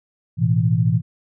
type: chord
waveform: sine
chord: A suspended second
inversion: none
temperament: just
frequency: 110 / 123.75 / 165 Hz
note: A2 / B2 / E3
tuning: 0 / +4 / +2 cents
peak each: -19 dBFS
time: 0.37-1.02 s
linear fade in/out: 50 ms
effects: none